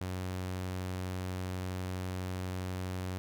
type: tone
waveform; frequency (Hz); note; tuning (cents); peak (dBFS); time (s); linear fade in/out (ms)
sawtooth; 92.2; F#2; -6; -31; 0.01-3.18; 0
effects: none